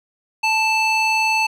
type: tone with band-pass filter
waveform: square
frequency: 880 Hz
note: A5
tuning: in tune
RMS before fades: -18 dBFS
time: 0.43-1.47 s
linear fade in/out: 10 ms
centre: 2600 Hz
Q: 1.3
effects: none